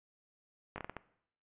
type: slowing click train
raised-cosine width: 0.5 ms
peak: -25 dBFS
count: 6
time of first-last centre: 0.76-0.967 s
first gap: 20 ms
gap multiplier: 1.37
effects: noise-tail reverb RT60 0.7 s tail -18 dB re dry + resampled to 8000 Hz